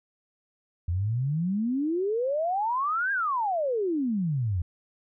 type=exponential two-way sweep; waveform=sine; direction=up then down; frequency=82.41 to 1641 to 82.41 Hz; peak=-24 dBFS; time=0.88-4.62 s; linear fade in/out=5 ms; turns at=3.12 s; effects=none